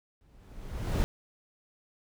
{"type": "noise with exponential growth", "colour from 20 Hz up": "brown", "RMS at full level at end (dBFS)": -23, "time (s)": [0.21, 1.04], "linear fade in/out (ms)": 0, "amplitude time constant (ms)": 180, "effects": []}